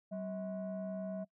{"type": "tone pair together", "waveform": "sine", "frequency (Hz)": [190.87, 642], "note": ["G3", "E5"], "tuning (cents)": [-46, -46], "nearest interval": "octave + major sixth", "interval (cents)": 2100, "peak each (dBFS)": [-38, -39], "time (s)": [0.11, 1.25], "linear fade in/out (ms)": 20, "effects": ["noise-tail reverb RT60 0.1 s tail -24 dB re dry", "tanh soft clip ceiling -34 dBFS"]}